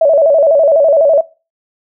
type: tone with vibrato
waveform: sine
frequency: 608 Hz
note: D#5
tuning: 40 cents flat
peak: -5 dBFS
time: 0.01-1.21 s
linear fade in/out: 5 ms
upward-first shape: square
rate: 12 Hz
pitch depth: 120 cents each way
effects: noise-tail reverb RT60 0.3 s tail -20 dB re dry